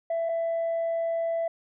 sine tone pair in turn, 665 / 665 Hz, E5 / E5, +15 / +15 cents, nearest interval unison, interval 0 cents, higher neither, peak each -23 dBFS, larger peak neither, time 0.1-0.29 / 0.29-1.48 s, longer second, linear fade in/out 5 ms, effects tanh soft clip ceiling -23 dBFS

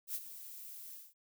violet noise with ADSR envelope, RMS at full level -37 dBFS, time 0.07-1.14 s, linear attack 78 ms, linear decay 44 ms, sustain -12 dB, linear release 200 ms, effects none

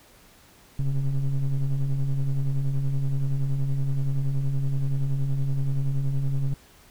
triangle ring-modulated tone, 65.9 Hz, C2, 13 cents sharp, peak -16 dBFS, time 0.79-6.54 s, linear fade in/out 5 ms, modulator 71.2 Hz, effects pink hiss -54 dBFS RMS until 6.9 s

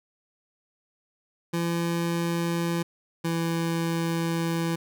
25% pulse tone pair in turn, 169.5 / 166.49 Hz, E3 / E3, +49 / +18 cents, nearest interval unison, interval 31 cents, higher first, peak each -21 dBFS, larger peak neither, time 1.53-2.83 / 3.24-4.76 s, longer second, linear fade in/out 10 ms, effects none

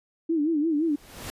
sine tone with vibrato, 311.1 Hz, D#4, in tune, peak -21 dBFS, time 0.29-0.96 s, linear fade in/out 10 ms, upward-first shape sine, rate 5.8 Hz, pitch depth 130 cents each way
pink noise with exponential growth, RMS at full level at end -34 dBFS, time 0.7-1.3 s, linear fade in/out 0 ms, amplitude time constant 130 ms
effects resampled to 32000 Hz

